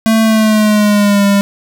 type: tone with pitch glide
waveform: square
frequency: 222.5 to 200.5 Hz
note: A3 to G3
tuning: +20 to +39 cents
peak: -8 dBFS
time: 0.06-1.41 s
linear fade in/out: 0 ms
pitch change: -181 cents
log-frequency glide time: 0.22-1.24 s
effects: none